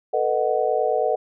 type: chord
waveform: sine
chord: B dominant seventh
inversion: third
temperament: just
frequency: 444.5 / 493.9 / 617.4 / 740.8 Hz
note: A4 / B4 / D#5 / F#5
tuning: +18 / 0 / -14 / +2 cents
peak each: -24 dBFS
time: 0.13-1.16 s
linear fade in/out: 10 ms
effects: none